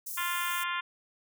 white high-pass noise, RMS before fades -38 dBFS, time 0.06-0.64 s, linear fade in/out 10 ms, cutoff 6500 Hz, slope 24 dB/octave
harmonic tone, 349.2 Hz, F4, in tune, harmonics 3 / 4 / 5 / 6 / 7 / 8 / 9 / 10, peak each -34 / -36 / -38 / -40 / -41 / -42 / -43 / -44 dBFS, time 0.17-0.81 s, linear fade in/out 10 ms
effects none

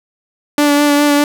sawtooth tone with vibrato, 290.7 Hz, D4, 18 cents flat, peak -5 dBFS, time 0.58-1.24 s, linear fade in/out 2 ms, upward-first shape sine, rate 4.9 Hz, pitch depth 18 cents each way, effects none

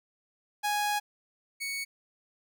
sawtooth tone pair in turn, 830 / 2225 Hz, G#5 / C#7, -1 / +6 cents, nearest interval octave + perfect fourth, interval 1707 cents, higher second, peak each -23 / -29 dBFS, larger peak first, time 0.63-1 / 1.6-1.85 s, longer first, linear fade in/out 20 ms, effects none

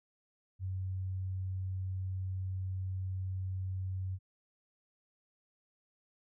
sine tone, 93.9 Hz, F#2, 26 cents sharp, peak -34 dBFS, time 0.59-4.19 s, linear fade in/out 50 ms, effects none

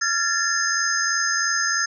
sine tone cluster, 1372 / 1702 / 1785 / 5090 / 6340 Hz, F6 / G#6 / A6 / D#8 / G8, -31 / +42 / +24 / +39 / +19 cents, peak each -26 dBFS, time 0.01-1.86 s, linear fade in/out 10 ms, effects none

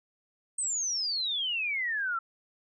sine exponential sweep, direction down, 8470 to 1321 Hz, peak -28 dBFS, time 0.58-2.19 s, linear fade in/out 5 ms, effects none

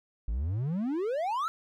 triangle exponential sweep, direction up, 49.78 to 1371 Hz, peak -26 dBFS, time 0.28-1.48 s, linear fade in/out 0 ms, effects none

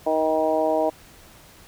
harmonic tone with a mistuned harmonic, 157.5 Hz, D#3, 21 cents sharp, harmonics 2 / 3 / 4 / 5 / 6, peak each -27 / -26 / -21 / -27 / -30 dBFS, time 0.06-0.9 s, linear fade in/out 10 ms, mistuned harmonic 6, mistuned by +18 cents, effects pink hiss -49 dBFS RMS until 1.67 s

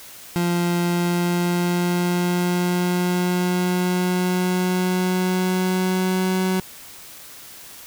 30% pulse tone with pitch glide, 173.9 to 186.38 Hz, F3 to F#3, -7 to +13 cents, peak -16 dBFS, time 0.36-6.6 s, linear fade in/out 0 ms, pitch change +120 cents, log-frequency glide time 0.82-6.41 s, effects white hiss -41 dBFS RMS until 7.86 s

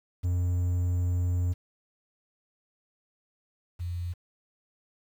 triangle / sine tone pair in turn, 88.8 / 87.38 Hz, F2 / F2, +29 / +1 cents, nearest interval unison, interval 28 cents, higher first, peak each -22 / -30 dBFS, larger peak first, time 0.23-1.54 / 3.79-4.14 s, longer first, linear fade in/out 20 ms, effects 9-bit

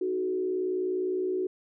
sine tone with frequency modulation, 370 Hz, F#4, in tune, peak -26 dBFS, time 0.01-1.47 s, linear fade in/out 5 ms, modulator 59.2 Hz, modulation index 0.62, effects none

